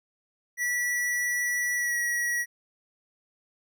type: tone with pitch glide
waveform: square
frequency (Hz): 1949 to 1918.8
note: B6 to A#6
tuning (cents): -23 to +50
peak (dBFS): -26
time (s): 0.57-2.46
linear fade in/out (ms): 50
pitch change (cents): -27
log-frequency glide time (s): 1.76-1.96
effects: none